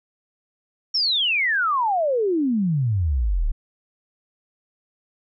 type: exponential sweep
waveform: sine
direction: down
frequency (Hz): 5588 to 32.68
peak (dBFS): -18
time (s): 0.94-3.52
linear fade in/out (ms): 10
effects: none